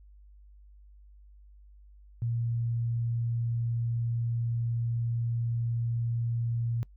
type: tone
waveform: sine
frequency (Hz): 117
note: A#2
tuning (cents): +7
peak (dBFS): -27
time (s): 2.22-6.83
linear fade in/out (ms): 0
effects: noise-tail reverb RT60 0.1 s tail -24 dB re dry + added 50 Hz sine -51 dBFS peak until 6.96 s